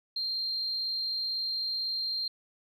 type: tone with amplitude modulation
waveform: sine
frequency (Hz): 4186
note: C8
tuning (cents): 0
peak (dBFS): -27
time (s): 0.16-2.28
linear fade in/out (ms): 5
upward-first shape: sine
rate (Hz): 216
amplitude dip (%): 40
effects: tanh soft clip ceiling -23 dBFS